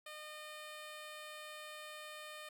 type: tone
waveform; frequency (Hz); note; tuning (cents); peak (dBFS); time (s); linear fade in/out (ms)
10% pulse; 609; D#5; -37; -39; 0.06-2.49; 5
effects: none